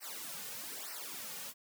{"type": "noise with flanger", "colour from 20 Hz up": "white", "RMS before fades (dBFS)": -44, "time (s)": [0, 1.54], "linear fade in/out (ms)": 50, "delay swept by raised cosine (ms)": [0.28, 3.08], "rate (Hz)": 1.1, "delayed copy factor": -0.95, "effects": ["high-pass 150 Hz 12 dB/octave"]}